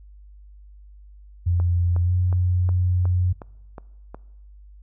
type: tone with pitch glide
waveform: sine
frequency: 87.31 to 90.18 Hz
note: F2 to F#2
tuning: 0 to -44 cents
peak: -17 dBFS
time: 1.46-3.33 s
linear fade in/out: 10 ms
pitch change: +56 cents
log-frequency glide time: 2.03-2.12 s
type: click train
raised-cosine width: 1 ms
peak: -22 dBFS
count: 8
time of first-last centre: 1.6-4.145 s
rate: 2.75 Hz
effects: noise-tail reverb RT60 1.0 s tail -22 dB re dry + added 50 Hz sine -43 dBFS peak until 4.82 s